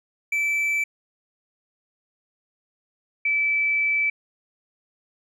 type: tone pair in turn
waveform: triangle / sine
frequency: 2320 / 2312 Hz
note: D7 / D7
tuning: -22 / -28 cents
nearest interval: unison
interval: 6 cents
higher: first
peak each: -19 dBFS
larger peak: neither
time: 0.32-0.84 / 3.25-4.1 s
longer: second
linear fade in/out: 5 ms
effects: none